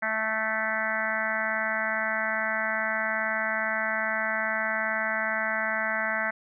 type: harmonic tone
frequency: 219.4 Hz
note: A3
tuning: 5 cents flat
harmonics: 1 / 3 / 4 / 5 / 6 / 7 / 8 / 9 / 10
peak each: -40 / -33 / -36 / -39 / -36 / -31 / -33 / -31 / -41 dBFS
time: 0.02-6.31 s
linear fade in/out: 10 ms
effects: none